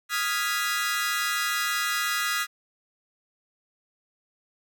sawtooth chord, F half-diminished seventh, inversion third, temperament equal, 1244.5 / 1396.9 / 1661.2 / 1975.5 Hz, Eb6 / F6 / Ab6 / Cb7, 0 / 0 / 0 / 0 cents, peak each -27 dBFS, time 0.09-2.47 s, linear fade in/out 50 ms, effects none

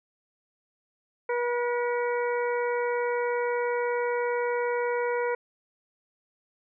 harmonic tone with a mistuned harmonic, 483 Hz, B4, 39 cents flat, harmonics 1 / 2 / 3 / 4 / 5, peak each -26 / -32 / -36 / -38 / -40 dBFS, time 1.29-5.35 s, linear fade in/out 5 ms, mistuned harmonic 5, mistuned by -110 cents, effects none

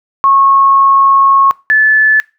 sine tone pair in turn, 1094 / 1736.6 Hz, C#6 / A6, -23 / -23 cents, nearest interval minor sixth, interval 800 cents, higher second, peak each -5 dBFS, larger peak neither, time 0.24-1.51 / 1.7-2.2 s, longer first, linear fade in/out 0 ms, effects noise-tail reverb RT60 0.3 s tail -22 dB re dry

